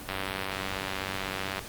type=click train; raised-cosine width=0.3 ms; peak=-15 dBFS; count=145; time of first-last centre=0.09-1.592 s; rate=95.9 Hz; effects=pink hiss -42 dBFS RMS until 1.68 s + Opus 32 kbps